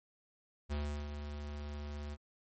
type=tone with ADSR envelope; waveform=square; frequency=73.42 Hz; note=D2; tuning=in tune; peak=-34 dBFS; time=0.69-2.17 s; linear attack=31 ms; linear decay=350 ms; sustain=-7 dB; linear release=40 ms; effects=MP3 32 kbps